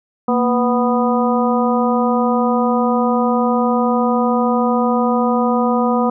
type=harmonic tone with a mistuned harmonic; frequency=246.9 Hz; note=B3; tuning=in tune; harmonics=1 / 2 / 3 / 4 / 5; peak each=-16 / -19 / -21 / -22 / -23 dBFS; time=0.28-6.1 s; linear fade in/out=5 ms; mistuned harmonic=1; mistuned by=-98 cents; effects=none